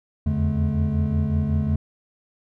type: tone cluster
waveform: triangle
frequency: 81.3 / 86.7 / 144.3 / 214.4 Hz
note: E2 / F2 / D3 / A3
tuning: -23 / -12 / -30 / -45 cents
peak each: -23 dBFS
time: 0.26-1.76 s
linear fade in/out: 5 ms
effects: none